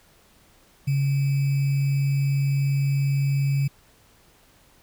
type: tone with sample-and-hold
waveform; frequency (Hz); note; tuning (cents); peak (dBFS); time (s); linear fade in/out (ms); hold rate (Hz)
sine; 138.59; C#3; 0; -19; 0.87-3.68; 10; 2450
effects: pink hiss -57 dBFS RMS until 4.82 s